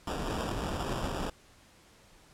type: noise with sample-and-hold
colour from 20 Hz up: pink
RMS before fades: -34 dBFS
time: 0.07-1.3 s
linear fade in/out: 5 ms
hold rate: 2100 Hz
effects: pink hiss -59 dBFS RMS until 2.33 s + low-pass 10000 Hz 12 dB/octave